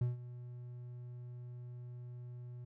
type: tone with ADSR envelope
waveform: triangle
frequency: 122.4 Hz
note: B2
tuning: 15 cents flat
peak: -27 dBFS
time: 0.01-2.65 s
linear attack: 5 ms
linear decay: 150 ms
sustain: -16 dB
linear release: 9 ms
effects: none